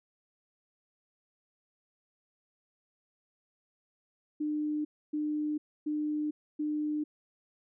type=tone bursts; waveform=sine; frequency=301.1 Hz; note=D4; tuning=43 cents sharp; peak=-29 dBFS; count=4; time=4.4-7.04 s; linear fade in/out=10 ms; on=450 ms; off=280 ms; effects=none